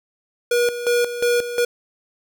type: tone with tremolo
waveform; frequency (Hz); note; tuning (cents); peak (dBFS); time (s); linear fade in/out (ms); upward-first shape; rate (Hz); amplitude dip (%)
square; 481; B4; -46; -16; 0.51-1.65; 5; square; 2.8; 70
effects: none